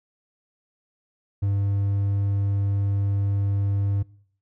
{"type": "tone", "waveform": "triangle", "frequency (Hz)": 99.8, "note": "G2", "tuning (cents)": 32, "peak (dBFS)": -18, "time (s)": [1.42, 4.03], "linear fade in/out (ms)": 10, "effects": ["noise-tail reverb RT60 0.6 s tail -23 dB re dry"]}